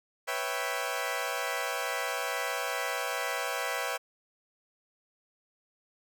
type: chord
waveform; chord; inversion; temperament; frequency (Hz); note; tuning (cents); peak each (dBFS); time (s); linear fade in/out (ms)
15% pulse; C# half-diminished seventh; third; equal; 493.9 / 554.4 / 659.3 / 784; B4 / C#5 / E5 / G5; 0 / 0 / 0 / 0; -30; 0.27-3.98; 20
effects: none